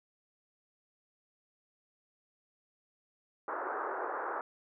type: band-pass noise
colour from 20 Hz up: white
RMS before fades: -37 dBFS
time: 3.48-4.41 s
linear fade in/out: 2 ms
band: 330 to 1500 Hz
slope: 48 dB/octave
effects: none